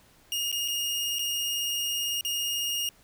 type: tone with dropouts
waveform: sawtooth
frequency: 2847 Hz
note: F7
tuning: 33 cents sharp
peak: -24 dBFS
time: 0.32-2.89 s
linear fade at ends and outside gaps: 1 ms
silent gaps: 0.516-0.526 / 0.679-0.683 / 1.186-1.192 / 2.21-2.249 s
effects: pink hiss -59 dBFS RMS until 3.03 s